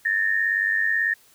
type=tone pair together; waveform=sine; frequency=1734 / 1832.2 Hz; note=A6 / A#6; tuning=-26 / -30 cents; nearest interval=minor second; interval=96 cents; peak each=-24 / -21 dBFS; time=0.05-1.14 s; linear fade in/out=5 ms; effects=white hiss -56 dBFS RMS until 1.34 s